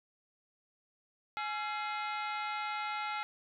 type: harmonic tone with a mistuned harmonic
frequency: 420.9 Hz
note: G#4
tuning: 23 cents sharp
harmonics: 2 / 3 / 4 / 5 / 6 / 7 / 8 / 9 / 10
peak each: -38 / -39 / -52 / -42 / -46 / -53 / -51 / -54 / -54 dBFS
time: 1.37-3.23 s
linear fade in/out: 0 ms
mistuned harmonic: 3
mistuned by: +130 cents
effects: none